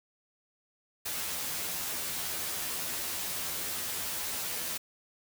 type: noise with comb filter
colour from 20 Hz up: white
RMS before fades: -35 dBFS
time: 1.05-4.78 s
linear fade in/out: 10 ms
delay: 12 ms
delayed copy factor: +0.95
effects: none